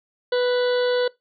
harmonic tone, 493.9 Hz, B4, in tune, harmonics 1 / 2 / 3 / 4 / 6 / 7 / 8 / 9, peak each -18 / -34 / -30 / -39 / -38 / -36 / -36 / -37 dBFS, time 0.32-1.08 s, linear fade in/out 5 ms, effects noise-tail reverb RT60 0.2 s tail -22 dB re dry

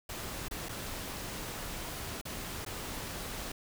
pink noise with dropouts, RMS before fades -40 dBFS, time 0.09-3.52 s, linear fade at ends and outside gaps 5 ms, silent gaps 0.484-0.51 / 0.687-0.691 / 2.214-2.252 / 2.65-2.662 s, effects none

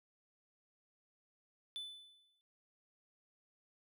triangle tone with exponential decay, 3500 Hz, A7, 10 cents flat, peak -38 dBFS, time 1.76-2.41 s, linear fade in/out 0 ms, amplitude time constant 140 ms, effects none

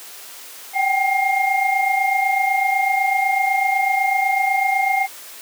sine tone cluster, 764 / 792 / 2126 Hz, G5 / G5 / C7, -45 / +18 / +27 cents, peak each -20 dBFS, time 0.73-5.08 s, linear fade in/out 50 ms, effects white hiss -38 dBFS RMS until 5.41 s + high-pass 400 Hz 12 dB/octave

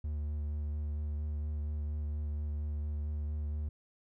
triangle tone with vibrato, 74.6 Hz, D2, 28 cents sharp, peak -31 dBFS, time 0.04-3.69 s, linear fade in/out 5 ms, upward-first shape sine, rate 4.3 Hz, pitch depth 18 cents each way, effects none

